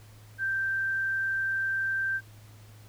sine tone, 1568 Hz, G6, in tune, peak -26 dBFS, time 0.38-2.21 s, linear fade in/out 50 ms, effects added 106 Hz sine -49 dBFS peak until 2.88 s + pink hiss -57 dBFS RMS until 2.88 s

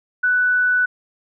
sine tone, 1488 Hz, F#6, 9 cents sharp, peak -14 dBFS, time 0.23-0.86 s, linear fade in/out 10 ms, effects none

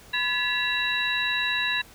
sine tone cluster, 1008 / 1705 / 1964 / 2721 / 3904 Hz, B5 / G#6 / B6 / F7 / B7, +35 / +45 / -10 / -46 / -21 cents, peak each -35 / -27 / -34 / -29 / -28 dBFS, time 0.13-1.82 s, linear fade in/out 10 ms, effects pink hiss -50 dBFS RMS until 1.94 s

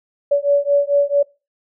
sine beating tone pair, 568 / 572.5 Hz, C#5 / D5, +42 / -44 cents, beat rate 4.5 Hz, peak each -16 dBFS, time 0.31-1.23 s, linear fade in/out 10 ms, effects noise-tail reverb RT60 0.3 s tail -24 dB re dry

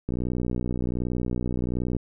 click train, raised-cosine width 3 ms, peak -15 dBFS, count 116, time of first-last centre 0.09-1.966 s, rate 61.3 Hz, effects none

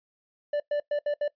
triangle tone bursts at uneven times, 586 Hz, D5, 4 cents flat, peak -22 dBFS, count 5, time 0.53-0.6 / 0.71-0.8 / 0.91-0.99 / 1.06-1.14 / 1.21-1.28 s, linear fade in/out 5 ms, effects noise-tail reverb RT60 0.1 s tail -20 dB re dry + resampled to 11025 Hz

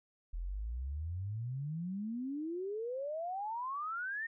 sine exponential sweep, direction up, 40.08 to 1864.7 Hz, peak -36 dBFS, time 0.33-4.27 s, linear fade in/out 10 ms, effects none

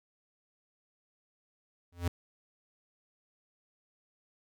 square tone with exponential growth, 87 Hz, F2, 6 cents flat, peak -25 dBFS, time 1.92-2.08 s, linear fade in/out 5 ms, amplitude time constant 34 ms, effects none

